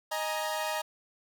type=chord; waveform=sawtooth; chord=D# suspended fourth; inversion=none; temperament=equal with one note detuned; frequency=622.3 / 830.6 / 939.9 Hz; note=D#5 / G#5 / A#5; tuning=0 / 0 / +14 cents; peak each=-30 / -33 / -31 dBFS; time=0.11-0.82 s; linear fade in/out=10 ms; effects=none